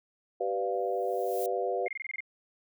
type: chord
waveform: sine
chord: G dominant seventh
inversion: none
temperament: equal with one note detuned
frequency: 385.3 / 493.9 / 587.3 / 698.5 Hz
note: G4 / B4 / D5 / F5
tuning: -30 / 0 / 0 / 0 cents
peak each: -33 / -32 / -36 / -33 dBFS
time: 0.4-1.88 s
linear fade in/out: 10 ms
type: noise with exponential growth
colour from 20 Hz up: violet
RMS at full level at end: -38 dBFS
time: 0.72-1.46 s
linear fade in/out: 1 ms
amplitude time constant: 160 ms
type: tone bursts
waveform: sine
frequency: 2124 Hz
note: C7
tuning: 25 cents sharp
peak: -33 dBFS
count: 8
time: 1.86-2.205 s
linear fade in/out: 2 ms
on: 23 ms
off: 23 ms
effects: none